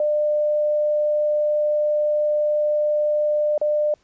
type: tone with dropouts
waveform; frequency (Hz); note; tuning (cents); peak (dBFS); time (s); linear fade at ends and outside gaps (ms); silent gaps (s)
sine; 599; D5; +34; -17; 0-3.94; 2; 3.579-3.614
effects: pink hiss -62 dBFS RMS until 4.03 s + resampled to 16000 Hz